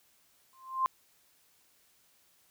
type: tone with exponential growth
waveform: sine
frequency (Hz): 1049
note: C6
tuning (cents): +4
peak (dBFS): -22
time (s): 0.53-0.86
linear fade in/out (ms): 0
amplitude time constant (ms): 71
effects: white hiss -67 dBFS RMS until 2.5 s